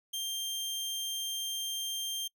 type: tone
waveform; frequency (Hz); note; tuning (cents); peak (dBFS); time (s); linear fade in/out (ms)
sawtooth; 3177; G7; +23; -30; 0.13-2.28; 10
effects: noise-tail reverb RT60 0.1 s tail -26 dB re dry